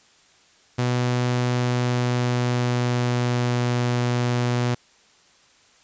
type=tone with pitch glide; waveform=sawtooth; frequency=123.47 to 122.12 Hz; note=B2 to B2; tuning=0 to -19 cents; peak=-16 dBFS; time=0.78-4.75 s; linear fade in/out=10 ms; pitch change=-19 cents; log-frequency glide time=1.45-3.7 s; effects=white hiss -56 dBFS RMS until 5.83 s + resampled to 16000 Hz